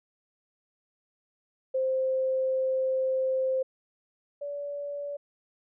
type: tone pair in turn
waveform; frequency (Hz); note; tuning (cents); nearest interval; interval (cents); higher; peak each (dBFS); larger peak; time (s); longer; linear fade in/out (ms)
sine; 523.3 / 574; C5 / D5; 0 / -40; major second; 160; second; -24 / -32; first; 1.74-3.63 / 4.41-5.17; first; 10
effects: none